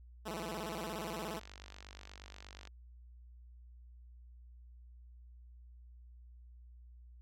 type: tone with vibrato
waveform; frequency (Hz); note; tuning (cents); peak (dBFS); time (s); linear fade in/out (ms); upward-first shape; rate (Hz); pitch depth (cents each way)
10% pulse; 189.8; F#3; +44; -31; 0.25-1.4; 20; square; 17; 230
type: click train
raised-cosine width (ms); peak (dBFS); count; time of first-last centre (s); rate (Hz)
0.2; -33; 112; 0.38-2.673; 48.4
effects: added 60 Hz sine -53 dBFS peak until 7.21 s + AAC 64 kbps